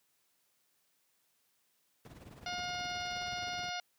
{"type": "noise with tremolo", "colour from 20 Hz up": "brown", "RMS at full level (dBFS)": -42, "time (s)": [2.05, 3.69], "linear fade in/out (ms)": 0, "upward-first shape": "triangle", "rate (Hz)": 19, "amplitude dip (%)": 80}
{"type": "harmonic tone", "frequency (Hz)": 714, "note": "F5", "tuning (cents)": 38, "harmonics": [1, 2, 3, 4, 5, 6, 7, 8], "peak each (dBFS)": [-40, -43, -45, -46, -47, -48, -48, -49], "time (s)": [2.46, 3.8], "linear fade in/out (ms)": 2}
{"effects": ["white hiss -75 dBFS RMS until 3.98 s", "high-pass 100 Hz 12 dB/octave"]}